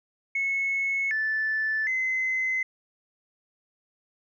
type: tone with pitch steps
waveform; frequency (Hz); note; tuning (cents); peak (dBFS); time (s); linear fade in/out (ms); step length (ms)
sine; 2193 / 1754 / 2050; C#7 / A6 / C7; -19 / -6 / -36; -23; 0.35-2.63; 5; 760
effects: tanh soft clip ceiling -19 dBFS